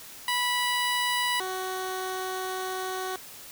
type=tone pair in turn; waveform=15% pulse; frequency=982 / 373.9 Hz; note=B5 / F#4; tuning=-10 / +18 cents; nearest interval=octave + perfect fourth; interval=1672 cents; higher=first; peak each=-18 / -24 dBFS; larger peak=first; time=0.28-1.4 / 1.4-3.16 s; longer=second; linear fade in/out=2 ms; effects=white hiss -45 dBFS RMS until 3.51 s